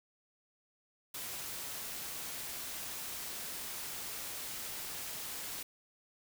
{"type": "noise", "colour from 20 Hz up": "white", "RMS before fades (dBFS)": -42, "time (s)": [1.14, 5.63], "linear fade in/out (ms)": 5, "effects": []}